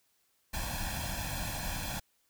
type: noise with comb filter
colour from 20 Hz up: pink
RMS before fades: -36 dBFS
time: 0.53-2 s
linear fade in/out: 10 ms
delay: 1.2 ms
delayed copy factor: +1
effects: white hiss -73 dBFS RMS until 2.29 s